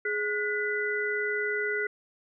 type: tone cluster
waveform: sine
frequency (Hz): 419.2 / 1454 / 1998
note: G#4 / F#6 / B6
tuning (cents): +16 / -31 / +20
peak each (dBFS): -31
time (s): 0.05-1.87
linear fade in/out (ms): 5
effects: none